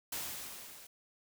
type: noise with level ramp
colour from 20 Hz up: white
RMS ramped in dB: -38 to -54 dBFS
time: 0.12-0.87 s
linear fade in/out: 5 ms
effects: none